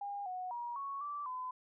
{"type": "tone with pitch steps", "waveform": "sine", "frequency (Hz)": [808, 735, 954, 1109, 1164, 1014], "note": ["G#5", "F#5", "A#5", "C#6", "D6", "B5"], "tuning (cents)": [-48, -12, 40, 0, -16, 45], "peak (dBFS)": -38, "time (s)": [0.01, 1.51], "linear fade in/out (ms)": 5, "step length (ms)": 250, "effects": []}